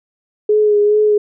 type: tone with vibrato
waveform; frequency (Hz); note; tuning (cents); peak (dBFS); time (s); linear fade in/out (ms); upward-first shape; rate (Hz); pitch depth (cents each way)
sine; 419.3; G#4; +17; -9; 0.49-1.18; 5; sine; 2.4; 27
effects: none